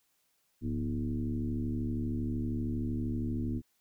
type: tone with frequency modulation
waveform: sine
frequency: 170 Hz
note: F3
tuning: 46 cents flat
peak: -30 dBFS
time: 0.61-3.62 s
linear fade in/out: 50 ms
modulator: 72.8 Hz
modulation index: 1.9
effects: white hiss -74 dBFS RMS until 3.8 s